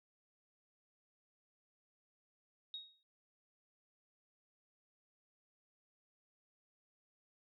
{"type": "tone with exponential decay", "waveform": "sine", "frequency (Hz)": 3762, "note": "A#7", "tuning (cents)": 15, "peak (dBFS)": -40, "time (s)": [2.74, 3.03], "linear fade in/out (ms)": 1, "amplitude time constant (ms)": 61, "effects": []}